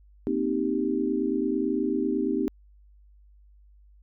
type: chord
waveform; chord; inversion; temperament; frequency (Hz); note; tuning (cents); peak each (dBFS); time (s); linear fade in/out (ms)
sine; C minor seventh; third; equal; 233.1 / 261.6 / 311.1 / 392; Bb3 / C4 / Eb4 / G4; 0 / 0 / 0 / 0; -32 / -28 / -28 / -29; 0.27-2.48; 0
effects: added 50 Hz sine -52 dBFS peak until 4.02 s